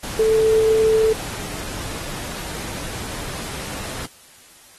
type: tone in noise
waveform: sine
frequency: 440 Hz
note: A4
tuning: in tune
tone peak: -13 dBFS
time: 0.19-1.13 s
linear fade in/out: 5 ms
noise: pink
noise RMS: -31 dBFS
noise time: 0.03-4.06 s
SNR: +15 dB
effects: white hiss -48 dBFS RMS until 4.78 s + AAC 32 kbps